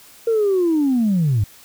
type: linear sweep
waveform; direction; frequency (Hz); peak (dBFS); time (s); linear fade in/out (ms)
sine; down; 466.2 to 94; -13; 0.27-1.44; 5
effects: tanh soft clip ceiling -11 dBFS + white hiss -46 dBFS RMS until 1.64 s